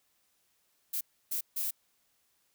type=noise bursts at uneven times; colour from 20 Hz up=violet; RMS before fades=-33 dBFS; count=3; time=0.93-1.01 / 1.31-1.41 / 1.56-1.71 s; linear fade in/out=10 ms; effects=white hiss -73 dBFS RMS until 2.54 s